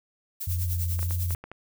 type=noise with tremolo; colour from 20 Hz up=violet; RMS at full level=-32 dBFS; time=0.4-1.35 s; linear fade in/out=10 ms; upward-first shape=triangle; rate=10 Hz; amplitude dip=80%
type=tone with vibrato; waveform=sine; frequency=87.31 Hz; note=F2; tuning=in tune; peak=-25 dBFS; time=0.47-1.35 s; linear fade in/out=5 ms; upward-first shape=sine; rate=1.7 Hz; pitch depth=20 cents each way
type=clicks; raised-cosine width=0.5 ms; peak=-25 dBFS; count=7; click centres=0.992 / 1.029 / 1.109 / 1.307 / 1.349 / 1.44 / 1.516 s
effects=none